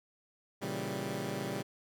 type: chord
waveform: 15% pulse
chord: A# diminished seventh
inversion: none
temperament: equal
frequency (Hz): 116.54 / 138.59 / 164.81 / 196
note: A#2 / C#3 / E3 / G3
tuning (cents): 0 / 0 / 0 / 0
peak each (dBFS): -36 / -34 / -37 / -32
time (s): 0.61-1.63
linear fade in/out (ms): 20
effects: none